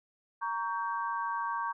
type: chord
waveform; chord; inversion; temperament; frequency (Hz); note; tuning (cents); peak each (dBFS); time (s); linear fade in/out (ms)
sine; G diminished; first; equal with one note detuned; 932.3 / 1125.5 / 1568; Bb5 / Db6 / G6; 0 / +26 / 0; -34 / -34 / -39; 0.41-1.73; 20
effects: none

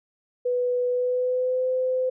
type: tone with pitch glide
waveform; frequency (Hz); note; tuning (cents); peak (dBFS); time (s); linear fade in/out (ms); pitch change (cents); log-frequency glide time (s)
sine; 493.9 to 512.2; B4 to C5; 0 to -37; -21; 0.45-2.1; 10; +63; 0.89-1.68
effects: none

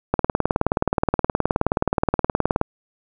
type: click train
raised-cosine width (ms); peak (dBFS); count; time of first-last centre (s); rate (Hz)
1; -3; 48; 0.14-2.614; 19
effects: none

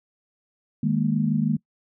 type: chord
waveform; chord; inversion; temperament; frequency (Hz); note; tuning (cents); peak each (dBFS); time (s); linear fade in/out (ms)
sine; D# suspended fourth; none; equal with one note detuned; 155.56 / 206.5 / 233.1; D#3 / G#3 / A#3; 0 / -10 / 0; -24; 0.83-1.57; 5
effects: noise-tail reverb RT60 0.1 s tail -24 dB re dry

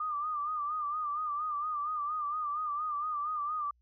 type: tone with vibrato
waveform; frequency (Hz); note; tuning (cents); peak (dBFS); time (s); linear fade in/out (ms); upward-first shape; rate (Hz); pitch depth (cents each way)
sine; 1203; D6; +41; -31; 0-3.71; 5; sine; 4.3; 70
effects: added 60 Hz sine -66 dBFS peak until 3.81 s

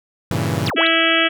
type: chord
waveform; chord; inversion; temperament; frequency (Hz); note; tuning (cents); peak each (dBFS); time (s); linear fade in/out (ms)
sawtooth; G diminished seventh; none; equal; 98 / 116.54 / 138.59 / 164.81; G2 / Bb2 / Db3 / Fb3; 0 / 0 / 0 / 0; -20; 0.31-0.7; 0
type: exponential two-way sweep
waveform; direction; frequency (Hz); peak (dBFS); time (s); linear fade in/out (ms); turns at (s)
sine; down then up; 6120 to 246.9 to 4324; -21; 0.66-0.87; 5; 0.76
type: harmonic tone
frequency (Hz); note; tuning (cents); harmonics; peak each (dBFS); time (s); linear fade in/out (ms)
328.4; E4; -6; 1 / 2 / 4 / 5 / 6 / 7 / 8 / 9 / 10; -22 / -22 / -22 / -22 / -22 / -22 / -22 / -22 / -22; 0.76-1.29; 20
effects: none

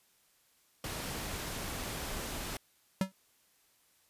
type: noise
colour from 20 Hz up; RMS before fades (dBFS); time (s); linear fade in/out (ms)
pink; -39; 0.84-2.57; 2
type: tone with exponential decay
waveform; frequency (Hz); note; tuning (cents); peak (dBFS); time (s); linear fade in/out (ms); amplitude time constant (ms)
square; 190.2; F#3; +48; -24; 3.01-3.12; 2; 22
effects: white hiss -69 dBFS RMS until 4.09 s + resampled to 32000 Hz

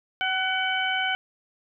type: harmonic tone with a mistuned harmonic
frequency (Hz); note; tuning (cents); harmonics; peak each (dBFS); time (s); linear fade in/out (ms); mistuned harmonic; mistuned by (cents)
757; F#5; +39; 1 / 2 / 3 / 4; -29 / -27 / -30 / -29; 0.21-1.15; 0; 2; -23
effects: none

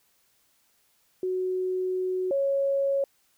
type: tone pair in turn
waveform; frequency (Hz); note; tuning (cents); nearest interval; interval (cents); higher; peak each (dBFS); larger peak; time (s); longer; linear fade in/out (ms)
sine; 370 / 552.1; F#4 / C#5; 0 / -7; perfect fifth; 693; second; -25 / -22; second; 1.23-2.31 / 2.31-3.04; first; 2
effects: white hiss -67 dBFS RMS until 3.37 s

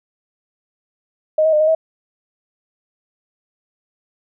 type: tone with pitch steps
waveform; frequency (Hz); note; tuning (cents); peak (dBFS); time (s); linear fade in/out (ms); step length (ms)
sine; 622 / 636 / 607 / 623 / 642; D#5 / D#5 / D#5 / D#5 / E5; -1 / +38 / -43 / +2 / -46; -11; 1.38-1.75; 5; 74
effects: none

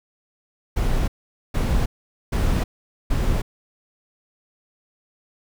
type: noise bursts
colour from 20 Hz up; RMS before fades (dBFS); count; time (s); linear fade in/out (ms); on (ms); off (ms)
brown; -20; 4; 0.76-3.42; 10; 320; 460
effects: none

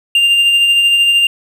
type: tone with tremolo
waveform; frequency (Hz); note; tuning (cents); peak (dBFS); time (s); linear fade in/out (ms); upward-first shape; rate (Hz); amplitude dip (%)
triangle; 2794; F7; 0; -5; 0.15-1.27; 2; sine; 13; 30
effects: none

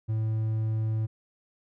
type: tone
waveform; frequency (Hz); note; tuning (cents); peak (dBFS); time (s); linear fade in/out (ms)
triangle; 110; A2; 0; -23; 0.08-1.07; 20
effects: none

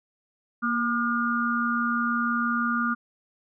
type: tone cluster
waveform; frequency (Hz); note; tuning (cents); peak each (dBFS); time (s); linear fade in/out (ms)
sine; 235.2 / 1204 / 1430; A#3 / D6 / F6; +16 / +43 / +41; -27; 0.62-2.95; 20
effects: none

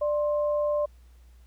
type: tone pair together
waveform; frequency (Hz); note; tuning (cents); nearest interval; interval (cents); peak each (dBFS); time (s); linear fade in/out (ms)
sine; 592.1 / 1055; D5 / C6; +14 / +14; minor seventh; 1000; -23 / -35; 0.01-0.86; 10
effects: added 60 Hz sine -50 dBFS peak until 1.46 s + pink hiss -66 dBFS RMS until 1.46 s

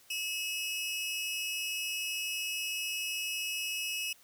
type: tone pair together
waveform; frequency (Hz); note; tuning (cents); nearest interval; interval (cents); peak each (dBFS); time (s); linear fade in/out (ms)
sawtooth; 2588 / 2901; E7 / F#7; -32 / -35; major second; 197; -32 / -34; 0.1-4.13; 5
effects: white hiss -61 dBFS RMS until 4.23 s

